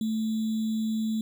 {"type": "tone with sample-and-hold", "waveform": "sine", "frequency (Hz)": 220, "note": "A3", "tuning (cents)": 0, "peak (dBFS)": -25, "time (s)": [0.01, 1.21], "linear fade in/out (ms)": 2, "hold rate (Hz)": 3675, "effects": []}